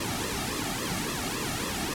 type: noise with flanger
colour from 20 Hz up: pink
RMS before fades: -31 dBFS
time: 0-1.94 s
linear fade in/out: 5 ms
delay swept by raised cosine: 1.3 to 2.03 ms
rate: 3.6 Hz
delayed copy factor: -0.85
effects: low-pass 12000 Hz 12 dB/octave